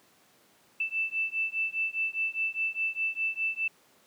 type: beating tone pair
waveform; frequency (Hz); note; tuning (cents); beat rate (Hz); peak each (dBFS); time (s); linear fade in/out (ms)
sine; 2647 / 2651.9; E7 / E7; +7 / +10; 4.9; -31; 0.8-3.68; 5
effects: pink hiss -62 dBFS RMS until 4.06 s + high-pass 200 Hz 12 dB/octave